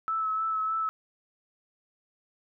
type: tone with vibrato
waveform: sine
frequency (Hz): 1304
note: E6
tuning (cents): -19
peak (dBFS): -26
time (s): 0.08-0.89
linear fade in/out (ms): 0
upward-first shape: sine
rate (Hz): 3.3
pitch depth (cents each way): 20
effects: none